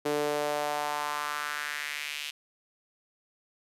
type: tone with high-pass filter sweep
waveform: sawtooth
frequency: 147.7 Hz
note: D3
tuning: 10 cents sharp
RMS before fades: -32 dBFS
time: 0.05-2.31 s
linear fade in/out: 10 ms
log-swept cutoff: 390 to 2900 Hz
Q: 2.6
effects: resampled to 32000 Hz